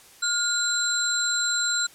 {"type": "tone cluster", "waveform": "sine", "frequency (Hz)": [1416, 4025, 7430], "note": ["F6", "B7", "A#8"], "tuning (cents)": [23, 32, -7], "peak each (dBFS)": [-26, -27, -26], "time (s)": [0.22, 1.87], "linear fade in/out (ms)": 10, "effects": ["white hiss -51 dBFS RMS until 1.94 s", "low-pass 12000 Hz 12 dB/octave"]}